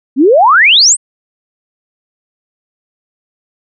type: exponential sweep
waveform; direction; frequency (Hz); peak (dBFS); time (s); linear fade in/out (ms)
sine; up; 243.2 to 8900; -3; 0.16-0.97; 50
effects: none